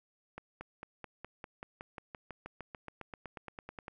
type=accelerating click train; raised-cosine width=0.5 ms; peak=-28 dBFS; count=24; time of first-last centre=0.38-3.881 s; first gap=230 ms; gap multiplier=0.96; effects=none